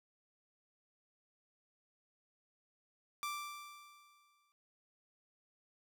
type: tone with exponential decay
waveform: sawtooth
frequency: 1174.7 Hz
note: D6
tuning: in tune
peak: -33 dBFS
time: 3.23-4.52 s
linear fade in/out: 0 ms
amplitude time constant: 280 ms
effects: noise-tail reverb RT60 1.0 s tail -25 dB re dry